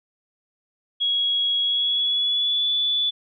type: tone with pitch glide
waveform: sine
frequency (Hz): 3322 to 3461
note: G#7 to A7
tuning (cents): 0 to -29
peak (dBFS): -19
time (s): 1-3.11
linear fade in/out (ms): 20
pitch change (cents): +71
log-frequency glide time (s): 1.6-2.71
effects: none